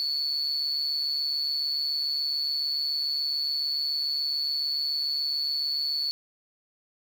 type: tone with amplitude modulation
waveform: sine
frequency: 4435 Hz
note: C#8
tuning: in tune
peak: -21 dBFS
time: 0-6.11 s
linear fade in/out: 0 ms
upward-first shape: sine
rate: 147 Hz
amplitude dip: 75%
effects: tanh soft clip ceiling -20 dBFS + 8-bit